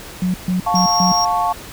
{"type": "tone bursts", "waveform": "sine", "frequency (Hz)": 182.7, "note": "F#3", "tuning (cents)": -22, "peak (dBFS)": -15, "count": 4, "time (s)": [0.22, 1.12], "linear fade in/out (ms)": 2, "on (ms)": 120, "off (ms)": 140}
{"type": "chord", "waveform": "sine", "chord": "F augmented", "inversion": "none", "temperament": "equal with one note detuned", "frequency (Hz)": [707.4, 880, 1108.7], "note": ["F5", "A5", "C#6"], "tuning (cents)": [22, 0, 0], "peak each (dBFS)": [-19, -19, -20], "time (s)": [0.66, 1.53], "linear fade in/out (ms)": 10}
{"type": "tone", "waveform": "triangle", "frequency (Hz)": 5588, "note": "F8", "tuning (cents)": 0, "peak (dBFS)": -16, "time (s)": [0.75, 1.25], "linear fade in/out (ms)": 5}
{"effects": ["pink hiss -35 dBFS RMS until 1.72 s"]}